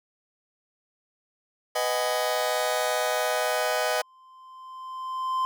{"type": "chord", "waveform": "sawtooth", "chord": "G# minor seventh", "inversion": "first", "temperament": "just", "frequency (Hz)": [498.4, 623, 747.5, 830.6], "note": ["B4", "D#5", "F#5", "G#5"], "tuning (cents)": [16, 2, 17, 0], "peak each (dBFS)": [-26, -23, -27, -29], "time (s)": [1.75, 4.02], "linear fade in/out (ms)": 10}
{"type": "tone with exponential growth", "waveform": "triangle", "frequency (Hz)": 1038, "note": "C6", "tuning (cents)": -14, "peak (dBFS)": -20, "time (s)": [3.74, 5.45], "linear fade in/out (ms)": 0, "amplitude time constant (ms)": 370}
{"effects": []}